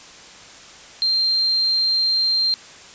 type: tone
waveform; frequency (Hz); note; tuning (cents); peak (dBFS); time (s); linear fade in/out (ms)
sine; 4172; C8; -6; -16; 1.02-2.54; 0
effects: white hiss -42 dBFS RMS until 2.94 s + resampled to 16000 Hz